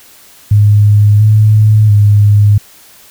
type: tone with pitch steps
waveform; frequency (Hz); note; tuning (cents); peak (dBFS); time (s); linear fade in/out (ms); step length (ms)
sine; 103.9 / 107.2 / 103.3; G#2 / A2 / G#2; +1 / -45 / -9; -3; 0.51-2.58; 5; 690
effects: white hiss -40 dBFS RMS until 3.1 s